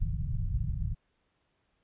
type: low-pass noise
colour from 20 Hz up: pink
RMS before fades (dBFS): -31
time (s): 0-0.95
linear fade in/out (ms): 20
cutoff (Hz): 160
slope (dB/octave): 48
effects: pink hiss -75 dBFS RMS until 1.83 s + resampled to 8000 Hz